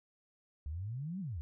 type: exponential two-way sweep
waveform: sine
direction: up then down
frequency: 69.3 to 202.6 to 69.3 Hz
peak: -37 dBFS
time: 0.66-1.41 s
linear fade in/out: 0 ms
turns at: 1.2 s
effects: none